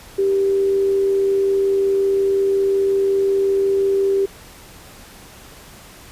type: tone with amplitude modulation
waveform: sine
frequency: 392 Hz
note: G4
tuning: in tune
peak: -13 dBFS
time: 0.18-4.26 s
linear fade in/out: 10 ms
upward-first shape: sine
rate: 85.5 Hz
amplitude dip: 25%
effects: pink hiss -42 dBFS RMS until 6.11 s + resampled to 32000 Hz